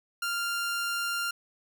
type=tone; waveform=sawtooth; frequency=1394 Hz; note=F6; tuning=4 cents flat; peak=-25 dBFS; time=0.22-1.31 s; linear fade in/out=5 ms; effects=none